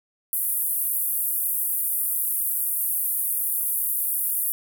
white band-pass noise, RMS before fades -25 dBFS, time 0.33-4.52 s, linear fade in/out 0 ms, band 10000 to 16000 Hz, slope 48 dB/octave, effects none

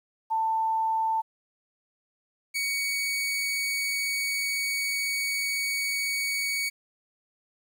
sine / sawtooth tone pair in turn, 890 / 2243 Hz, A5 / C#7, +20 / +20 cents, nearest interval octave + major third, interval 1600 cents, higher second, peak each -23 dBFS, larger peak neither, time 0.3-1.22 / 2.54-6.7 s, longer second, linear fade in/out 20 ms, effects 10-bit

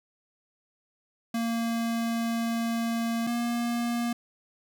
square tone pair in turn, 230.6 / 236.8 Hz, A#3 / A#3, -19 / +27 cents, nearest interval unison, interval 46 cents, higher second, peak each -27 dBFS, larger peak neither, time 1.34-3.27 / 3.27-4.13 s, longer first, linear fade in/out 5 ms, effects none

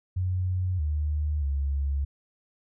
sine tone with pitch steps, 91.6 / 75.1 / 69.7 Hz, F#2 / D2 / C#2, -17 / +39 / +10 cents, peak -24 dBFS, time 0.16-2.05 s, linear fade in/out 10 ms, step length 630 ms, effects none

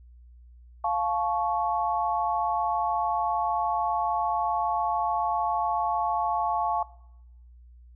sine chord, F augmented, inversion none, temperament equal with one note detuned, 698.5 / 865.4 / 1108.7 Hz, F5 / A5 / C#6, 0 / -29 / 0 cents, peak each -28 / -27 / -29 dBFS, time 0.84-6.83 s, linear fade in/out 5 ms, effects noise-tail reverb RT60 0.8 s tail -20 dB re dry + added 60 Hz sine -48 dBFS peak until 7.95 s

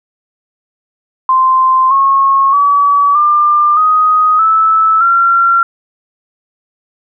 sine tone with pitch steps, 1042 / 1090.7 / 1141.6 / 1194.9 / 1250.7 / 1309.1 / 1370.2 Hz, C6 / C#6 / D6 / D6 / D#6 / E6 / F6, -7 / -28 / -49 / +30 / +9 / -12 / -33 cents, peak -6 dBFS, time 1.29-5.63 s, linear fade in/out 2 ms, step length 620 ms, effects none

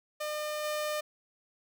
sawtooth tone with level steps, 604 Hz, D5, 48 cents sharp, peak -29 / -27 dBFS, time 0.2-1.01 s, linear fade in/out 10 ms, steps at 0.63 s, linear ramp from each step 20 ms, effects none

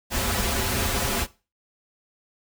pink noise with comb filter, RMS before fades -25 dBFS, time 0.1-1.27 s, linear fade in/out 50 ms, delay 6.5 ms, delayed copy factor -0.95, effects noise-tail reverb RT60 0.3 s tail -18 dB re dry

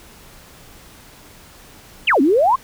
sine exponential two-way sweep, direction down then up, 3322 to 253.4 to 1115 Hz, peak -11 dBFS, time 2.07-2.56 s, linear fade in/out 10 ms, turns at 2.21 s, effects pink hiss -44 dBFS RMS until 2.63 s

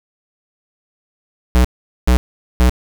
square tone bursts, 61.74 Hz, B1, in tune, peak -9 dBFS, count 3, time 1.55-2.695 s, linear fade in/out 0 ms, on 95 ms, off 430 ms, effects none

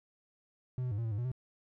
triangle tone with pitch steps, 126.8 / 125.5 / 101.3 / 116.1 / 112 / 101.7 / 121.3 / 128.4 Hz, B2 / B2 / G#2 / A#2 / A2 / G#2 / B2 / C3, +46 / +28 / -43 / -7 / +31 / -36 / -31 / -32 cents, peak -30 dBFS, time 0.78-1.316 s, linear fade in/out 0 ms, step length 67 ms, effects none

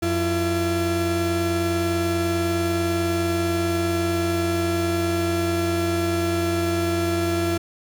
35% pulse tone pair together, 89.55 / 338.1 Hz, F2 / E4, +44 / +44 cents, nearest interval octave + major seventh, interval 2300 cents, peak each -24 / -20 dBFS, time 0.02-7.58 s, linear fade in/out 10 ms, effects none

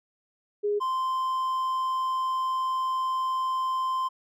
sine / triangle tone pair in turn, 413 / 1040.7 Hz, G#4 / C6, -10 / -10 cents, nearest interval octave + major third, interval 1600 cents, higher second, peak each -23 dBFS, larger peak neither, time 0.63-0.8 / 0.8-4.09 s, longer second, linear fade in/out 20 ms, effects none

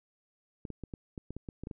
clicks, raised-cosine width 3 ms, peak -27 dBFS, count 11, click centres 0.652 / 0.703 / 0.837 / 0.938 / 1.178 / 1.306 / 1.366 / 1.488 / 1.636 / 1.671 / 1.712 s, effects none

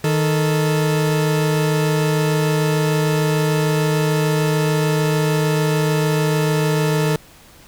40% pulse tone pair together, 155.67 / 440.3 Hz, D#3 / A4, +1 / +1 cents, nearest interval octave + tritone, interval 1800 cents, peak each -16 / -20 dBFS, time 0.04-7.16 s, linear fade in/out 2 ms, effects pink hiss -46 dBFS RMS until 7.67 s

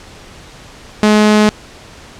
sawtooth tone, 212 Hz, G#3, 36 cents sharp, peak -3 dBFS, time 1.03-1.49 s, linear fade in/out 0 ms, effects pink hiss -37 dBFS RMS until 2.19 s + low-pass 7000 Hz 12 dB/octave

